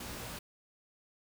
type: noise with comb filter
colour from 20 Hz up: pink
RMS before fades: -43 dBFS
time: 0-0.39 s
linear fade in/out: 5 ms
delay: 17 ms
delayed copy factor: +0.75
effects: none